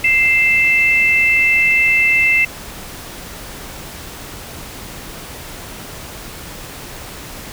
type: tone pair together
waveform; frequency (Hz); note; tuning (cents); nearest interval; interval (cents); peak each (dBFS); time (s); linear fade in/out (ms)
sine; 2093 / 2650; C7 / E7; 0 / +9; major third; 409; -13; 0.04-2.45; 5
effects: pink hiss -32 dBFS RMS until 7.52 s